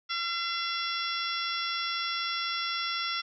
harmonic tone, 681 Hz, F5, 44 cents flat, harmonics 2 / 3 / 4 / 5 / 6 / 7 / 8, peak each -34 / -37 / -40 / -35 / -43 / -41 / -37 dBFS, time 0.09-3.22 s, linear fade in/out 20 ms, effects none

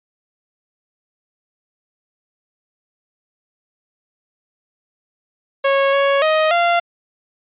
sawtooth tone with pitch steps, 550 / 556 / 626 / 691 Hz, C#5 / C#5 / D#5 / F5, -14 / +5 / +10 / -19 cents, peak -9 dBFS, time 5.64-6.8 s, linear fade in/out 10 ms, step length 290 ms, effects resampled to 8000 Hz

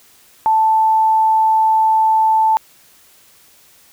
sine tone, 880 Hz, A5, in tune, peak -10 dBFS, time 0.46-2.57 s, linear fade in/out 0 ms, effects white hiss -49 dBFS RMS until 3.92 s

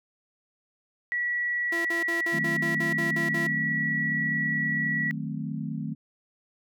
sine tone, 1937 Hz, B6, 34 cents flat, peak -25 dBFS, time 1.12-5.11 s, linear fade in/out 0 ms
sawtooth tone bursts, 338.4 Hz, E4, 45 cents sharp, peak -27 dBFS, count 10, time 1.72-3.47 s, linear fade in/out 5 ms, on 130 ms, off 50 ms
sine chord, D# diminished seventh, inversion none, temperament equal, 155.56 / 185 / 220 / 261.6 Hz, D#3 / F#3 / A3 / C4, 0 / 0 / 0 / 0 cents, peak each -33 / -38 / -34 / -37 dBFS, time 2.32-5.95 s, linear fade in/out 20 ms
effects none

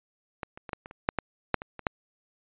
clicks, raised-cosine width 0.5 ms, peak -18 / -28 / -24 / -16 / -26 / -29 / -7 / -12 / -7 / -22 / -24 / -9 dBFS, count 12, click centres 0.432 / 0.575 / 0.692 / 0.732 / 0.859 / 0.911 / 1.089 / 1.187 / 1.543 / 1.619 / 1.793 / 1.868 s, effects resampled to 8000 Hz

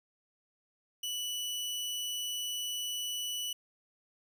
sawtooth tone, 2960 Hz, F#7, in tune, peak -31 dBFS, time 1.03-3.53 s, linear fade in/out 5 ms, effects none

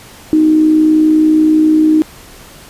sine tone with amplitude modulation, 311.1 Hz, D#4, in tune, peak -4 dBFS, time 0.33-2.02 s, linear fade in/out 0 ms, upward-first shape sine, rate 60.2 Hz, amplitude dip 40%, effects pink hiss -37 dBFS RMS until 2.69 s + resampled to 32000 Hz

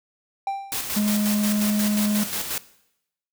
triangle tone with exponential decay, 787 Hz, G5, 7 cents sharp, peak -19 dBFS, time 0.47-0.98 s, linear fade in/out 2 ms, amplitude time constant 110 ms
white noise with tremolo, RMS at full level -27 dBFS, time 0.72-2.58 s, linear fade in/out 0 ms, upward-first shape square, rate 5.6 Hz, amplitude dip 45%
triangle tone, 209.3 Hz, G#3, 14 cents sharp, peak -17 dBFS, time 0.96-2.24 s, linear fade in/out 10 ms
effects noise-tail reverb RT60 0.8 s tail -18 dB re dry

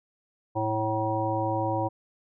harmonic tone with a mistuned harmonic, 109.7 Hz, A2, 5 cents flat, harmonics 1 / 3 / 5 / 7 / 9, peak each -31 / -31 / -31 / -31 / -31 dBFS, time 0.55-1.89 s, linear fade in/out 20 ms, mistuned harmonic 9, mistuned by -59 cents, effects none

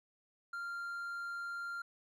triangle tone, 1391 Hz, F6, 7 cents flat, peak -37 dBFS, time 0.53-1.82 s, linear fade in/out 5 ms, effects none

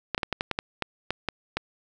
clicks, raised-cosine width 0.3 ms, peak -10 dBFS, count 11, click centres 0.147 / 0.179 / 0.232 / 0.327 / 0.409 / 0.513 / 0.589 / 0.823 / 1.106 / 1.287 / 1.57 s, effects none

